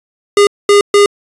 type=tone bursts at uneven times; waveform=square; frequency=407.3 Hz; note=G#4; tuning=34 cents flat; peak=-5 dBFS; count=3; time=0.37-0.47 / 0.69-0.81 / 0.94-1.06 s; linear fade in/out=2 ms; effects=resampled to 24000 Hz